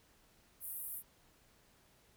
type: band-pass noise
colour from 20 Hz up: white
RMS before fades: -44 dBFS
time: 0.6-1.03 s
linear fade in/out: 50 ms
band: 10000 to 16000 Hz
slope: 48 dB/octave
effects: pink hiss -68 dBFS RMS until 2.16 s